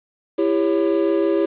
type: chord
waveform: triangle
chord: C# diminished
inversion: first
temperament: just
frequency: 332.6 / 399.1 / 554.4 Hz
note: E4 / G4 / C#5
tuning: +16 / +31 / 0 cents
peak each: -17 / -18 / -21 dBFS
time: 0.38-1.46 s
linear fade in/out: 10 ms
effects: resampled to 8000 Hz + 7-bit